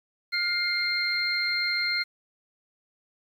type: tone cluster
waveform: sine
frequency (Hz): 1417 / 2112 / 4191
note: F6 / C7 / C8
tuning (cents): +25 / +16 / +2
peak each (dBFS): -32 / -27 / -28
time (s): 0.32-2.04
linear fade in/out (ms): 20
effects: 9-bit